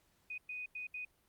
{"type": "tone bursts at uneven times", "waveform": "sine", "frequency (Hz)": 2489, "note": "D#7", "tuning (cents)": 0, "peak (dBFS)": -40, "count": 4, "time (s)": [[0.3, 0.38], [0.49, 0.66], [0.75, 0.87], [0.94, 1.05]], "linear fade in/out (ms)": 5, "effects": ["pink hiss -73 dBFS RMS until 1.28 s", "Opus 48 kbps"]}